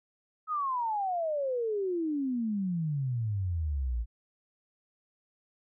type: exponential sweep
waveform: sine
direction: down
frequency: 1289 to 54.3 Hz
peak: -28 dBFS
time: 0.47-4.06 s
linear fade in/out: 50 ms
effects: none